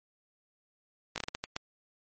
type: slowing click train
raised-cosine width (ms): 0.2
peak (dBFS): -16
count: 8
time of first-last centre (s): 1.16-1.564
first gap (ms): 18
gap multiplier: 1.38
effects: MP3 32 kbps